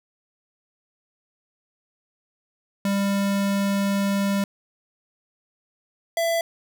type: tone pair in turn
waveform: square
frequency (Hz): 198.7 / 668.3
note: G3 / E5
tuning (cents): +24 / +24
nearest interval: octave + major sixth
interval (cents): 2100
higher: second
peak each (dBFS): -21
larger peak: neither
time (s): 2.85-4.44 / 6.17-6.41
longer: first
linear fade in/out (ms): 2
effects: none